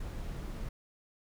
brown noise, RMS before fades -39 dBFS, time 0-0.69 s, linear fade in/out 5 ms, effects none

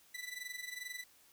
sawtooth tone with amplitude modulation, 1984 Hz, B6, 7 cents sharp, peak -36 dBFS, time 0.14-1.04 s, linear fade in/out 10 ms, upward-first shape sine, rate 22.4 Hz, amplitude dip 75%, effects white hiss -65 dBFS RMS until 1.32 s

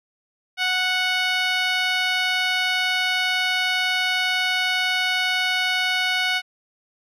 10% pulse tone with band-pass filter, 738 Hz, F#5, 5 cents flat, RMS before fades -22 dBFS, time 0.57-6.42 s, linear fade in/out 50 ms, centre 2100 Hz, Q 0.72, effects none

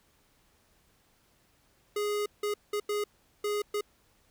square tone bursts at uneven times, 415 Hz, G#4, 1 cent flat, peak -29 dBFS, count 6, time 1.96-2.26 / 2.43-2.54 / 2.73-2.8 / 2.89-3.04 / 3.44-3.62 / 3.74-3.81 s, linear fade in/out 5 ms, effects pink hiss -67 dBFS RMS until 4.3 s

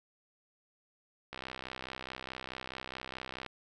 click train, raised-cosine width 0.3 ms, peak -24 dBFS, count 139, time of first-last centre 1.33-3.463 s, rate 64.7 Hz, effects none

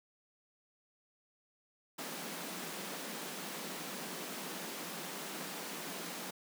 pink high-pass noise, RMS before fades -43 dBFS, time 1.98-6.31 s, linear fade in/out 10 ms, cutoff 160 Hz, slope 96 dB/octave, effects none

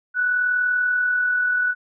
sine tone with amplitude modulation, 1480 Hz, F#6, in tune, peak -16 dBFS, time 0.14-1.75 s, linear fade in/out 50 ms, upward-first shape sine, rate 40.5 Hz, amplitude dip 35%, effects none

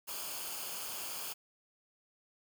white noise with comb filter, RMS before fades -41 dBFS, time 0.07-1.34 s, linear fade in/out 20 ms, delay 0.52 ms, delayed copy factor -0.6, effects none

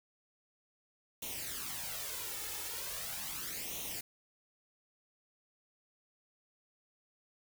white noise with flanger, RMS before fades -41 dBFS, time 1.22-4.01 s, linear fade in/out 5 ms, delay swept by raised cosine 0.31 to 2.31 ms, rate 0.39 Hz, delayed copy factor +0.7, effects none

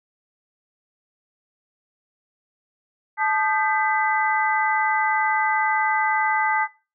sine tone cluster, 871 / 1222 / 1565 / 2004 Hz, A5 / D#6 / G6 / B6, -18 / -32 / -3 / +25 cents, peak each -21 / -27 / -26 / -25 dBFS, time 3.17-6.68 s, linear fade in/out 50 ms, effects noise-tail reverb RT60 0.3 s tail -18 dB re dry

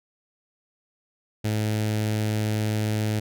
sawtooth tone with notch filter, 107.4 Hz, A2, 41 cents flat, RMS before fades -25 dBFS, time 1.44-3.2 s, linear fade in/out 10 ms, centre 1100 Hz, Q 1.4, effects none

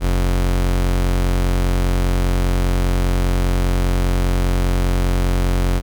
45% pulse tone pair together, 45 / 90 Hz, F#1 / F#2, -47 / -47 cents, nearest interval octave, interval 1200 cents, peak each -15 / -25 dBFS, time 0-5.82 s, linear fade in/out 50 ms, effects none

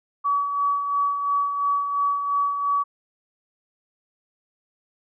sine tone with tremolo, 1138 Hz, C#6, 45 cents sharp, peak -18 dBFS, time 0.24-2.84 s, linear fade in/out 20 ms, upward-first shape sine, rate 2.9 Hz, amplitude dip 50%, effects none

